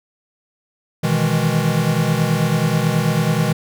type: chord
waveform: square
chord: E major seventh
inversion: second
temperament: equal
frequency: 123.47 / 155.56 / 164.81 / 207.7 Hz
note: B2 / D#3 / E3 / G#3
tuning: 0 / 0 / 0 / 0 cents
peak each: -23 / -20 / -21 / -24 dBFS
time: 1.03-3.53 s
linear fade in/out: 10 ms
effects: none